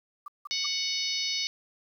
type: tone bursts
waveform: sine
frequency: 1174.7 Hz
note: D6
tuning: in tune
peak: -36 dBFS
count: 3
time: 0.26-0.663 s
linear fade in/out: 5 ms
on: 21 ms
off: 170 ms
type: harmonic tone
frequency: 740 Hz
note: F#5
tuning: in tune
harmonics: 3 / 4 / 5 / 6 / 7 / 8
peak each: -36 / -37 / -34 / -33 / -34 / -38 dBFS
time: 0.51-1.47 s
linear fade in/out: 0 ms
effects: 10-bit